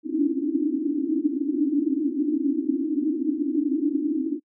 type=band-pass noise; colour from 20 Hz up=white; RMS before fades=-24 dBFS; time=0.03-4.4 s; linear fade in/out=50 ms; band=270 to 320 Hz; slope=96 dB/octave; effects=noise-tail reverb RT60 0.1 s tail -26 dB re dry